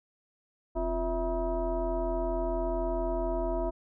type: tone with frequency modulation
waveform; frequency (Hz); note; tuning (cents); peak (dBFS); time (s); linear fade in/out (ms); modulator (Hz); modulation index
sine; 349.2; F4; 0; -27; 0.75-3.71; 20; 307; 1.6
effects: none